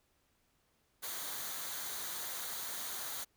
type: noise with comb filter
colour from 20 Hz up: white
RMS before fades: -41 dBFS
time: 1.02-3.25 s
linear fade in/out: 20 ms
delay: 0.38 ms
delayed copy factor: -0.5
effects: pink hiss -75 dBFS RMS until 3.36 s